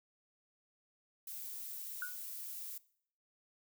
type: noise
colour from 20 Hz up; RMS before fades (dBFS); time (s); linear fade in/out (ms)
violet; -45; 1.27-2.78; 5
type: tone with exponential decay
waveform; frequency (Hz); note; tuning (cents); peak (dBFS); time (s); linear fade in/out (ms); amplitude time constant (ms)
sine; 1462; F#6; -21; -34; 2.02-2.16; 2; 30
effects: noise-tail reverb RT60 0.6 s tail -20 dB re dry